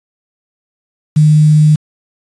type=tone with quantisation; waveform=sine; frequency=152.6 Hz; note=D#3; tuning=33 cents flat; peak=-4 dBFS; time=1.16-1.76 s; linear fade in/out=10 ms; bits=5; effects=resampled to 22050 Hz